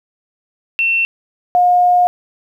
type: tone pair in turn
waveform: sine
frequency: 2700 / 715.1 Hz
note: E7 / F5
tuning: +41 / +41 cents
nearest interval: octave + major seventh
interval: 2300 cents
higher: first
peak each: -12 / -8 dBFS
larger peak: second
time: 0.79-1.05 / 1.55-2.07 s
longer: second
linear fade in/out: 0 ms
effects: 8-bit